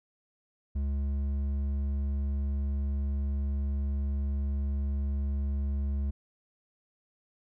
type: tone with hard clipping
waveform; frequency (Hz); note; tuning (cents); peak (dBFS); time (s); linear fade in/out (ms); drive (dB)
sine; 70; C#2; +18; -29; 0.75-6.11; 10; 6
effects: none